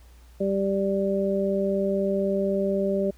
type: harmonic tone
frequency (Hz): 196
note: G3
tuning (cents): 0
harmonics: 1 / 2 / 3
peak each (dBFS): -26 / -26 / -26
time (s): 0.4-3.11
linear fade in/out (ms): 10
effects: added 60 Hz sine -48 dBFS peak until 3.17 s + pink hiss -59 dBFS RMS until 3.17 s